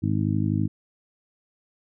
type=harmonic tone; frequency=52 Hz; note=G#1; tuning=3 cents sharp; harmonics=2 / 3 / 4 / 5 / 6; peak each=-25 / -27 / -28 / -29 / -30 dBFS; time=0.02-0.68 s; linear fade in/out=20 ms; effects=none